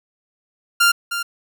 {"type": "tone with echo", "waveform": "sawtooth", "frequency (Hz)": 1394, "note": "F6", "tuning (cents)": -4, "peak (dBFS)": -8, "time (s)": [0.8, 0.92], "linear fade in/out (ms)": 10, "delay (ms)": 310, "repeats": 1, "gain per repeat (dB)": -10, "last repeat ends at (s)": 1.23, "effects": []}